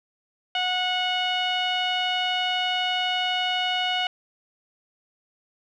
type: tone with low-pass filter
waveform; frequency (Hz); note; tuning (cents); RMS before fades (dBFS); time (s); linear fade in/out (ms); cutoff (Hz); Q
sawtooth; 732; F#5; -19; -25; 0.55-4.07; 2; 3100; 5.5
effects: none